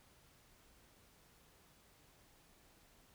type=silence; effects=pink hiss -67 dBFS RMS until 3.14 s